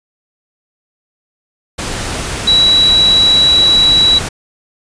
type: tone in noise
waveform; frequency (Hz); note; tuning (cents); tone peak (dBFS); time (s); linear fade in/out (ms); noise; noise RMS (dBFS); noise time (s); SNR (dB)
sine; 3912; B7; -17; -6; 2.47-4.19; 10; pink; -20; 1.78-4.29; +11
effects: resampled to 22050 Hz